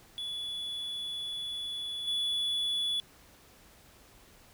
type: tone with level steps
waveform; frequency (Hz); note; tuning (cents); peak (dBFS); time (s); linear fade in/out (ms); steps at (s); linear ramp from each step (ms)
triangle; 3424; A7; -48; -33 / -27; 0.18-3; 0; 2.07; 10
effects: pink hiss -58 dBFS RMS until 4.53 s